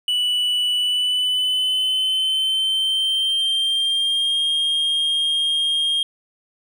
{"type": "tone with pitch glide", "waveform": "triangle", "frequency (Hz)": [2960, 3228], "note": ["F#7", "G#7"], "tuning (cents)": [0, -50], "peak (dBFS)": -16, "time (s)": [0.08, 6.03], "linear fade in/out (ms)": 2, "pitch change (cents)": 150, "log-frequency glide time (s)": [0.76, 4.38], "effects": []}